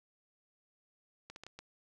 clicks, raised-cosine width 0.2 ms, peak -30 dBFS, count 5, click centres 1.3 / 1.361 / 1.436 / 1.466 / 1.59 s, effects none

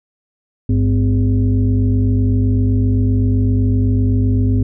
sine tone with frequency modulation, 101.4 Hz, G#2, 41 cents flat, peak -11 dBFS, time 0.69-4.63 s, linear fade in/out 5 ms, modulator 155 Hz, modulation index 1, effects none

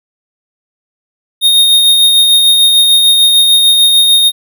square tone with tremolo, 3702 Hz, A#7, 13 cents flat, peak -4 dBFS, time 1.41-4.32 s, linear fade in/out 50 ms, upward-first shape sine, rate 6.7 Hz, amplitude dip 30%, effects none

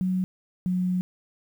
sine tone pair in turn, 185 / 182.14 Hz, F#3 / F#3, 0 / -27 cents, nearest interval unison, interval 27 cents, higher first, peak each -22 / -22 dBFS, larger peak neither, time 0.01-0.24 / 0.66-1.01 s, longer second, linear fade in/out 0 ms, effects 9-bit

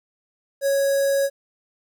square tone with notch filter, 553 Hz, C#5, 4 cents flat, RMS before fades -20 dBFS, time 0.61-1.3 s, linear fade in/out 50 ms, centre 2700 Hz, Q 0.66, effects 10-bit

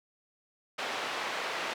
pink band-pass noise, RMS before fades -35 dBFS, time 0.78-1.74 s, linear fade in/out 10 ms, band 600 to 3400 Hz, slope 12 dB/octave, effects none

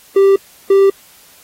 triangle tone bursts at uneven times, 392 Hz, G4, in tune, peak -4 dBFS, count 2, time 0.16-0.36 / 0.7-0.9 s, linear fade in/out 5 ms, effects white hiss -45 dBFS RMS until 1.43 s + AAC 48 kbps

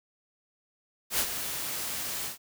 white noise with ADSR envelope, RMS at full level -25 dBFS, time 1.1-2.38 s, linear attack 89 ms, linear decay 65 ms, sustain -9 dB, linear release 120 ms, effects none

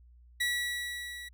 30% pulse tone with level ramp, 1940 Hz, B6, 31 cents flat, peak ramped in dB -24 to -39 dBFS, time 0.4-1.29 s, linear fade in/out 10 ms, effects added 60 Hz sine -54 dBFS peak until 1.33 s

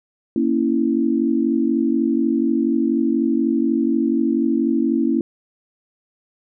sine chord, A# diminished, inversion none, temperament equal, 233.1 / 277.2 / 329.6 Hz, A#3 / C#4 / E4, 0 / 0 / 0 cents, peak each -20 dBFS, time 0.36-5.21 s, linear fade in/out 2 ms, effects none

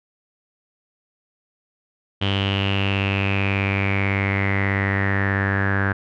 sawtooth tone with low-pass filter sweep, 98.3 Hz, G2, 5 cents sharp, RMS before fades -21 dBFS, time 2.21-5.93 s, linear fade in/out 10 ms, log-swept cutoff 3100 to 1600 Hz, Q 8.7, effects none

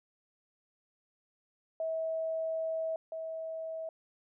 sine tone pair in turn, 646 / 646 Hz, E5 / E5, -35 / -35 cents, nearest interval unison, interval 0 cents, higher neither, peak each -31 / -36 dBFS, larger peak first, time 1.8-2.96 / 3.12-3.89 s, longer first, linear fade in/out 2 ms, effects none

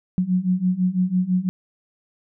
sine beating tone pair, 179.7 / 185.7 Hz, F3 / F#3, +50 / +7 cents, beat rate 6 Hz, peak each -22 / -20 dBFS, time 0.18-1.49 s, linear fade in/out 0 ms, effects none

